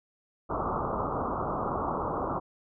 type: low-pass noise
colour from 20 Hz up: white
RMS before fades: -31 dBFS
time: 0.49-2.4 s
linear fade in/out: 20 ms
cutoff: 1300 Hz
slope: 96 dB/octave
effects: none

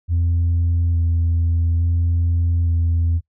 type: tone with vibrato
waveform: sine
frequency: 84.4 Hz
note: E2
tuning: 41 cents sharp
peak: -13 dBFS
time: 0.08-3.21 s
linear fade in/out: 50 ms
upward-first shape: square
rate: 0.58 Hz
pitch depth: 13 cents each way
effects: noise-tail reverb RT60 0.1 s tail -22 dB re dry + tanh soft clip ceiling -13 dBFS

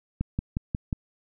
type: click train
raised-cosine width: 5 ms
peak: -14 dBFS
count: 5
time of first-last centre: 0.21-0.928 s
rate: 5.57 Hz
effects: none

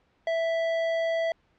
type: tone with hard clipping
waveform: sine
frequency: 659.3 Hz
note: E5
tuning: in tune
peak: -26 dBFS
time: 0.27-1.32 s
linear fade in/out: 2 ms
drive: 16 dB
effects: pink hiss -67 dBFS RMS until 1.58 s + low-pass 3000 Hz 12 dB/octave

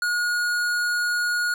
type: tone with hard clipping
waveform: sine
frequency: 1442 Hz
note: F#6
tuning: 45 cents flat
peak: -23 dBFS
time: 0.02-1.54 s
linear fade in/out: 2 ms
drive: 14 dB
effects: none

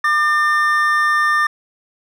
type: tone pair together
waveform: triangle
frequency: 1201.4 / 1800 Hz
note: D6 / A6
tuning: +39 / +39 cents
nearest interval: perfect fifth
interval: 700 cents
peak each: -14 dBFS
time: 0.04-1.47 s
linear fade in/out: 5 ms
effects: none

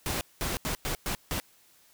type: noise bursts at uneven times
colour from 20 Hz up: pink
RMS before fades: -31 dBFS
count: 6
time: 0.06-0.21 / 0.41-0.57 / 0.65-0.75 / 0.85-0.95 / 1.06-1.15 / 1.31-1.4 s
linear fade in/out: 0 ms
effects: white hiss -61 dBFS RMS until 1.93 s

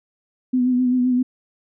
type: tone with vibrato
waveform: sine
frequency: 250.8 Hz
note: B3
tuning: 27 cents sharp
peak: -15 dBFS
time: 0.53-1.23 s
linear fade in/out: 10 ms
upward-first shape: sine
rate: 7.7 Hz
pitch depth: 33 cents each way
effects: none

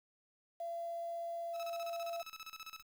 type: tone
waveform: sine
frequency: 679 Hz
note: F5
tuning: 49 cents flat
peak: -38 dBFS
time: 0.6-2.22 s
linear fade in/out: 5 ms
type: tone with tremolo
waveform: 15% pulse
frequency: 1300 Hz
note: E6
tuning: 24 cents flat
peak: -39 dBFS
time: 1.53-2.83 s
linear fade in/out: 50 ms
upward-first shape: square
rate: 15 Hz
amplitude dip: 80%
effects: 10-bit

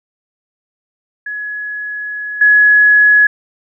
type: tone with level steps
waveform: sine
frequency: 1687 Hz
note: G#6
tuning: 27 cents sharp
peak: -20 / -5 dBFS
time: 1.26-3.27 s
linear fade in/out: 5 ms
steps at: 2.41 s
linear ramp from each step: 5 ms
effects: none

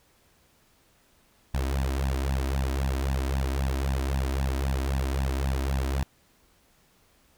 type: tone with flanger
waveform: sawtooth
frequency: 67 Hz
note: C2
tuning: 42 cents sharp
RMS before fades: -27 dBFS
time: 1.54-6.03 s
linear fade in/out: 0 ms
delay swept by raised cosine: 1.1 to 3.2 ms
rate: 3.8 Hz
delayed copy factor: +1
effects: pink hiss -63 dBFS RMS until 7.37 s

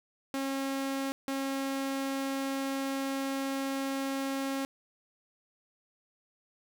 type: tone bursts at uneven times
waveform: sawtooth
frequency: 271.5 Hz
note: C#4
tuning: 36 cents flat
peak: -27 dBFS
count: 2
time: 0.34-1.12 / 1.28-4.65 s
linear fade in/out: 0 ms
effects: none

